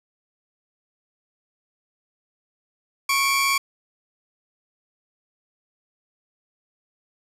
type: tone pair together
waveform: sawtooth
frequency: 1100 / 2336 Hz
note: C#6 / D7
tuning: -14 / -10 cents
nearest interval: octave + minor second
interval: 1304 cents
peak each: -18 dBFS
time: 3.09-3.58 s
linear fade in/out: 5 ms
effects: resampled to 32000 Hz + 7-bit